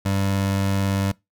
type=tone; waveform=25% pulse; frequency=98 Hz; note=G2; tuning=in tune; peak=-16 dBFS; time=0.05-1.12 s; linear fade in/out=10 ms; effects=noise-tail reverb RT60 0.2 s tail -23 dB re dry